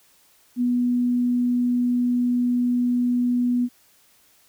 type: tone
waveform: sine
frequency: 244.9 Hz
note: B3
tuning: 14 cents flat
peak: -18 dBFS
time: 0.56-3.69 s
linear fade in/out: 50 ms
effects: white hiss -58 dBFS RMS until 4.48 s